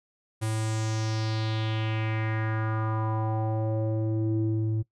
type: tone with low-pass filter sweep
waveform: square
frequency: 110 Hz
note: A2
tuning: in tune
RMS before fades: -28 dBFS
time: 0.41-4.83 s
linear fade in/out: 20 ms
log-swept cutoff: 10000 to 230 Hz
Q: 3.1
effects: noise-tail reverb RT60 0.1 s tail -19 dB re dry